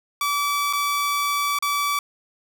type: tone with dropouts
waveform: sawtooth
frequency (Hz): 1152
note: D6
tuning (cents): -34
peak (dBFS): -17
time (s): 0.21-1.99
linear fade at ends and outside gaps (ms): 2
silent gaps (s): 0.728-0.733 / 1.588-1.624
effects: none